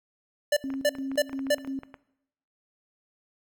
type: tone bursts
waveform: square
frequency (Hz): 587.3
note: D5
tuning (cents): 0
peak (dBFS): -20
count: 4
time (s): 0.52-1.548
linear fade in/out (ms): 5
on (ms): 47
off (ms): 280
type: tone with tremolo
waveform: sine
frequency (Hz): 270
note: C#4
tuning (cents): -45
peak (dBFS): -29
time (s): 0.64-1.79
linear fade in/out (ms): 0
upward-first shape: square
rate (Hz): 2.9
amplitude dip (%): 65
type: clicks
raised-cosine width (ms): 0.5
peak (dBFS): -27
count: 12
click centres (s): 0.703 / 0.739 / 0.952 / 1.116 / 1.295 / 1.331 / 1.392 / 1.468 / 1.583 / 1.648 / 1.834 / 1.942
effects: noise-tail reverb RT60 0.8 s tail -20 dB re dry